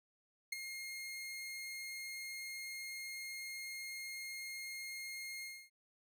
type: tone with ADSR envelope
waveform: sawtooth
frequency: 2136 Hz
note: C7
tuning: 35 cents sharp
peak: -30 dBFS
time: 0.52-5.7 s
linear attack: 7 ms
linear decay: 11 ms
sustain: -10 dB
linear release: 270 ms
effects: none